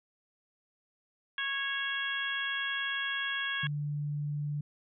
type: harmonic tone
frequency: 551 Hz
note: C#5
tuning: 11 cents flat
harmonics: 2 / 3 / 4 / 5 / 6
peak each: -42 / -33 / -42 / -40 / -37 dBFS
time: 1.38-3.67 s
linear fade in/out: 2 ms
type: tone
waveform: sine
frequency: 146.83 Hz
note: D3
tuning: in tune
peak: -31 dBFS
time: 3.63-4.61 s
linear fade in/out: 5 ms
effects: none